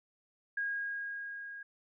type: tone with level ramp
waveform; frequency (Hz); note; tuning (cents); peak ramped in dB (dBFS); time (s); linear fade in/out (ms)
sine; 1634; G#6; -29; -31 to -43; 0.57-1.63; 5
effects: none